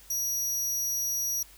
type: tone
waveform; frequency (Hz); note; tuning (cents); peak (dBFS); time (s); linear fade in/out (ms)
sawtooth; 5780; F#8; -41; -25; 0.1-1.43; 5
effects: added 50 Hz sine -56 dBFS peak until 1.57 s + white hiss -54 dBFS RMS until 1.57 s